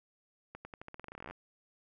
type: accelerating click train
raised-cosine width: 0.5 ms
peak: -30 dBFS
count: 20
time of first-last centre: 0.55-1.31 s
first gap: 100 ms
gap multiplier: 0.88
effects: none